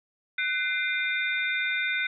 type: tone cluster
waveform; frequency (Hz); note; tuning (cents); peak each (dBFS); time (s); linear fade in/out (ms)
sine; 1501 / 2081 / 2398 / 3631; F#6 / C7 / D7 / A#7; +24 / -10 / +36 / -46; -29 / -29 / -32 / -35; 0.38-2.07; 5
effects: none